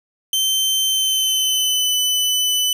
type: tone with pitch glide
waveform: sawtooth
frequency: 3100 to 3001 Hz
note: G7 to F#7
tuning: -20 to +24 cents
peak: -13 dBFS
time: 0.33-2.73 s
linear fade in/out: 2 ms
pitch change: -56 cents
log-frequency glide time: 0.87-1.95 s
effects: none